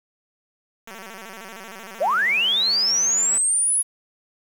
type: tone with vibrato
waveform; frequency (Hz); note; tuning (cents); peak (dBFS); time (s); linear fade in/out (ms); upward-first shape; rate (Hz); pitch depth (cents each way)
5% pulse; 207.7; G#3; 0; -25; 0.87-3.38; 5; square; 13; 150
type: linear sweep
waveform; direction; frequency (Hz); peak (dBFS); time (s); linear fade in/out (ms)
sine; up; 479.8 to 10548; -17; 2-3.83; 20
effects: 8-bit